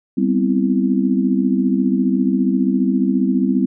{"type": "chord", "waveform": "sine", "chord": "C major seventh", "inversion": "second", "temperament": "equal", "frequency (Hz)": [196, 246.9, 261.6, 329.6], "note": ["G3", "B3", "C4", "E4"], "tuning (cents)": [0, 0, 0, 0], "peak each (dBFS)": [-18, -20, -18, -23], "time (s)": [0.17, 3.66], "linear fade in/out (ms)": 10, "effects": []}